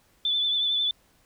sine tone with vibrato, 3498 Hz, A7, 11 cents flat, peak -22 dBFS, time 0.25-0.91 s, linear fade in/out 2 ms, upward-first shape triangle, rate 11 Hz, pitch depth 37 cents each way, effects pink hiss -63 dBFS RMS until 1.25 s

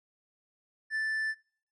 triangle tone, 1760 Hz, A6, in tune, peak -27 dBFS, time 0.9-1.35 s, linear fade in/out 50 ms, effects noise-tail reverb RT60 0.5 s tail -24 dB re dry + resampled to 22050 Hz

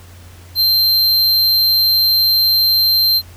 square tone, 4144 Hz, C8, 17 cents flat, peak -11 dBFS, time 0.55-3.22 s, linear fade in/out 50 ms, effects added 88 Hz sine -37 dBFS peak until 3.36 s + pink hiss -44 dBFS RMS until 3.36 s

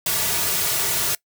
white noise with comb filter, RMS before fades -22 dBFS, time 0.06-1.15 s, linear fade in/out 2 ms, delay 3.8 ms, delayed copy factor -0.95, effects noise-tail reverb RT60 0.1 s tail -22 dB re dry

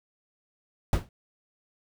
brown noise with exponential decay, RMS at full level -19 dBFS, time 0.93-1.09 s, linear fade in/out 1 ms, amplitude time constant 33 ms, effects none

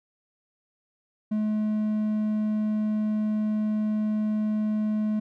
triangle tone, 213.7 Hz, G#3, 50 cents sharp, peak -21 dBFS, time 1.31-5.2 s, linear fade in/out 10 ms, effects none

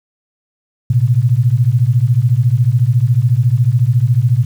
sine beating tone pair, 114.4 / 128.4 Hz, A#2 / C3, -32 / -32 cents, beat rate 14 Hz, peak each -12 dBFS, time 0.9-4.45 s, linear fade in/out 5 ms, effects 7-bit

